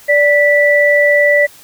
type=tone pair together; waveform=sine; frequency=583.6 / 1967 Hz; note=D5 / B6; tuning=-11 / -7 cents; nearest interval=octave + major sixth; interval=2104 cents; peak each=-10 dBFS; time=0.08-1.47 s; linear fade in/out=20 ms; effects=white hiss -41 dBFS RMS until 1.63 s